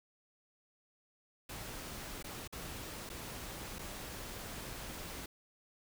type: noise with dropouts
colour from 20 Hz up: pink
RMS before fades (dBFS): -45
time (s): 1.49-5.26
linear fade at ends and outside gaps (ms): 5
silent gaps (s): 2.227-2.242 / 2.476-2.525 / 3.093-3.099 / 3.786-3.79
effects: none